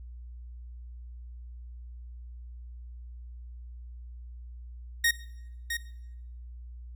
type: tone with echo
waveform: sawtooth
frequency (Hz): 1864.7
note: A#6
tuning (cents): 0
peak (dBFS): -18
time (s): 5.04-5.11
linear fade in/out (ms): 5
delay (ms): 660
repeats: 1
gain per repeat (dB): -8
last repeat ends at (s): 5.77
effects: noise-tail reverb RT60 0.9 s tail -20 dB re dry + added 60 Hz sine -41 dBFS peak until 6.95 s